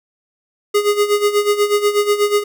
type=tone with tremolo; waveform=square; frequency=412.9 Hz; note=G#4; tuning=10 cents flat; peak=-11 dBFS; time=0.74-2.44 s; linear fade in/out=10 ms; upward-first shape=sine; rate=8.2 Hz; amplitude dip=75%; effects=none